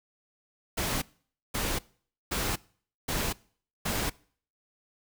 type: noise bursts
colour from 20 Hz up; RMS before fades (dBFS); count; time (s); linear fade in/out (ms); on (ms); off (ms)
pink; -30; 5; 0.77-4.1; 10; 250; 520
effects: noise-tail reverb RT60 0.5 s tail -23 dB re dry